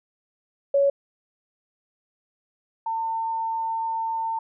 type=tone pair in turn; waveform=sine; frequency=559 / 901.8 Hz; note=C#5 / A5; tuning=+14 / +42 cents; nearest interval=minor sixth; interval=828 cents; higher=second; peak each=-16 / -24 dBFS; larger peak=first; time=0.74-0.9 / 2.86-4.39 s; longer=second; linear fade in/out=5 ms; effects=none